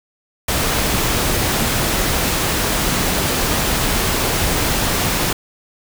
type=noise; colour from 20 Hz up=pink; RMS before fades=-18 dBFS; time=0.48-5.33 s; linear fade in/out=5 ms; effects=none